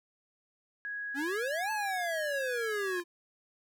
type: tone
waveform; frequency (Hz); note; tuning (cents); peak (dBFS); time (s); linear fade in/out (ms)
sine; 1661.2; G#6; 0; -35; 0.85-3; 0
type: exponential two-way sweep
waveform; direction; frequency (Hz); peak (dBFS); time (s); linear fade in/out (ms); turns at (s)
square; up then down; 261.6 to 884 to 341.3; -33; 1.14-3.04; 50; 1.71
effects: none